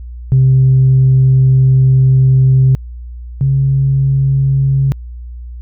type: tone pair in turn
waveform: sine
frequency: 131.5 / 135.98 Hz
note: C3 / C#3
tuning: +9 / -33 cents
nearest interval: minor second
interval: 58 cents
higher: second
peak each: -4 / -8 dBFS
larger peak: first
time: 0.32-2.75 / 3.41-4.92 s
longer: first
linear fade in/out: 0 ms
effects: tanh soft clip ceiling -2 dBFS + added 60 Hz sine -25 dBFS peak until 5.61 s